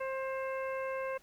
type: harmonic tone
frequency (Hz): 530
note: C5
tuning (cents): +22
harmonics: 1 / 2 / 3 / 4 / 5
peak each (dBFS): -35 / -41 / -45 / -47 / -49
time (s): 0-1.18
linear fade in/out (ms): 10
effects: pink hiss -64 dBFS RMS until 1.22 s